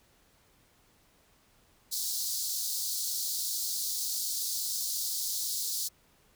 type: high-pass noise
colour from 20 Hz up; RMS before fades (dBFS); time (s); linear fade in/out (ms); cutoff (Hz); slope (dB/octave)
pink; -33; 1.91-5.89; 20; 4100; 48
effects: pink hiss -65 dBFS RMS until 6.35 s